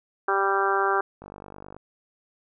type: harmonic tone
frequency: 196 Hz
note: G3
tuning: in tune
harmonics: 2 / 3 / 4 / 5 / 6 / 7 / 8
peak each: -26 / -35 / -27 / -30 / -27 / -28 / -29 dBFS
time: 0.28-1.01 s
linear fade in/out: 5 ms
type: click train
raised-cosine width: 1 ms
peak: -27 dBFS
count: 28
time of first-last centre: 1.22-1.765 s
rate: 49.5 Hz
effects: none